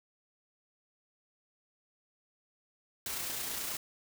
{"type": "noise with amplitude modulation", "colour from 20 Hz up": "white", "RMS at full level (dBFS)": -36, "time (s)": [3.06, 3.77], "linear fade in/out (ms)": 2, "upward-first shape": "sine", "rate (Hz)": 29.4, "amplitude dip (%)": 30, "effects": []}